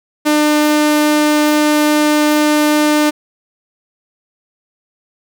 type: tone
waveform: sawtooth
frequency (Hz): 300.4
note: D4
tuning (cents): +39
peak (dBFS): -6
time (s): 0.25-3.11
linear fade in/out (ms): 20
effects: none